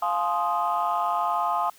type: chord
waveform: sine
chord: F minor seventh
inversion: none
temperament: equal with one note detuned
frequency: 698.5 / 849.5 / 1046.5 / 1244.5 Hz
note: F5 / Ab5 / C6 / Eb6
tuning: 0 / +39 / 0 / 0 cents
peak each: -27 dBFS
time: 0.02-1.7 s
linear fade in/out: 5 ms
effects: tanh soft clip ceiling -15 dBFS + white hiss -54 dBFS RMS until 1.78 s